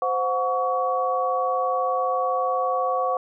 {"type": "tone cluster", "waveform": "sine", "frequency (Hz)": [518, 728, 1127], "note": ["C5", "F#5", "C#6"], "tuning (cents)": [-17, -28, 28], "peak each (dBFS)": -25, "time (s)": [0.02, 3.17], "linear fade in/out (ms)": 2, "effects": []}